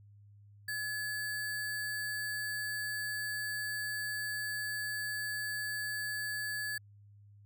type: tone with sample-and-hold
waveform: sine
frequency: 1704 Hz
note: G#6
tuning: 44 cents sharp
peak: -34 dBFS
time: 0.68-6.78 s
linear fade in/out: 5 ms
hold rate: 6300 Hz
effects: added 102 Hz sine -55 dBFS peak until 7.45 s